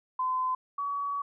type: tone pair in turn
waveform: sine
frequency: 1024 / 1132.9 Hz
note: C6 / C#6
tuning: -38 / +37 cents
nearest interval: major second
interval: 175 cents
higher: second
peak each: -26 / -29 dBFS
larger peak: first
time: 0.19-0.55 / 0.78-1.22 s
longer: second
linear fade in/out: 5 ms
effects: none